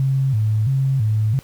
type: tone with vibrato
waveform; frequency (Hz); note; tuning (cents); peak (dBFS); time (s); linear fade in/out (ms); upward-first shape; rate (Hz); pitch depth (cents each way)
sine; 120.6; B2; -41; -15; 0-1.39; 0; square; 1.5; 190
effects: pink hiss -48 dBFS RMS until 1.43 s